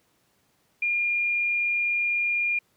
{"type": "tone", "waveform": "sine", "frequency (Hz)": 2412, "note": "D7", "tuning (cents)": 46, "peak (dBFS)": -22, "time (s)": [0.82, 2.59], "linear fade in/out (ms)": 5, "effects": ["pink hiss -67 dBFS RMS until 2.76 s", "high-pass 100 Hz 12 dB/octave"]}